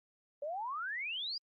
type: exponential sweep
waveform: sine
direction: up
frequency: 554.4 to 4983 Hz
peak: -36 dBFS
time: 0.42-1.38 s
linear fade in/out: 5 ms
effects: Opus 32 kbps